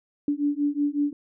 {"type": "beating tone pair", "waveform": "sine", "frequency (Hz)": [287.2, 292.6], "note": ["D4", "D4"], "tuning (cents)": [-39, -6], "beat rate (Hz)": 5.4, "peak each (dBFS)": -25, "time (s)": [0.28, 1.13], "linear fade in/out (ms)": 2, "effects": []}